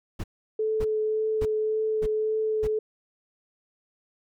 brown noise bursts, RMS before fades -31 dBFS, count 5, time 0.19-2.675 s, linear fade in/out 10 ms, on 49 ms, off 560 ms
sine tone with vibrato, 433.9 Hz, A4, 24 cents flat, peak -23 dBFS, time 0.59-2.79 s, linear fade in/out 5 ms, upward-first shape triangle, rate 1.8 Hz, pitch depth 13 cents each way
effects none

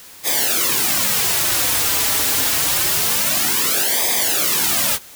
white noise with flanger, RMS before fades -18 dBFS, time 0.23-4.99 s, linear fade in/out 50 ms, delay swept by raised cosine 0.7 to 5.6 ms, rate 0.26 Hz, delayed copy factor -0.95, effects white hiss -41 dBFS RMS until 5.15 s

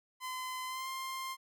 sawtooth tone with pitch glide, 1024 to 1054 Hz, C6 to C6, -38 to +12 cents, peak -34 dBFS, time 0.2-1.37 s, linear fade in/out 50 ms, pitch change +50 cents, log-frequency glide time 0.66-0.88 s, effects none

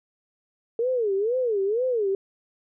sine tone with vibrato, 446.6 Hz, A4, 26 cents sharp, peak -21 dBFS, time 0.79-2.15 s, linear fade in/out 2 ms, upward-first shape sine, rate 2.1 Hz, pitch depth 250 cents each way, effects none

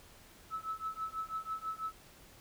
sine tone with tremolo, 1303 Hz, E6, 20 cents flat, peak -32 dBFS, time 0.5-1.93 s, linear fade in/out 50 ms, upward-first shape triangle, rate 6.1 Hz, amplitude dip 100%, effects tanh soft clip ceiling -28 dBFS + pink hiss -58 dBFS RMS until 2.4 s

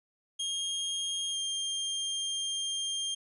sawtooth tone with pitch glide, 3238 to 3197 Hz, G#7 to G7, -45 to +33 cents, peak -28 dBFS, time 0.39-3.15 s, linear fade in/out 10 ms, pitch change -22 cents, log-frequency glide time 1.31-1.36 s, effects resampled to 24000 Hz

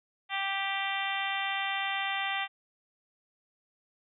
harmonic tone with a mistuned harmonic, 392 Hz, G4, in tune, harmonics 2 / 3 / 4 / 5 / 6 / 7 / 8 / 9, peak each -35 / -39 / -40 / -35 / -38 / -39 / -39 / -41 dBFS, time 0.29-2.48 s, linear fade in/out 50 ms, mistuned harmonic 9, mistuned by +15 cents, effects none

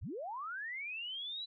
sine linear sweep, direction up, 38.18 to 4000 Hz, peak -39 dBFS, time 0.01-1.46 s, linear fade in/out 20 ms, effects none

